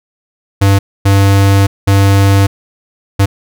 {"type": "tone bursts at uneven times", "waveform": "square", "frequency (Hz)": 98.6, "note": "G2", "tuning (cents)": 11, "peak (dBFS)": -6, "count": 4, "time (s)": [[0.61, 0.79], [1.05, 1.67], [1.87, 2.47], [3.19, 3.26]], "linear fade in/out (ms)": 10, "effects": []}